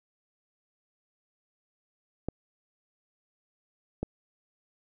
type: clicks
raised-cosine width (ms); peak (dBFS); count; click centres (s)
2; -17; 2; 2.286 / 4.03
effects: none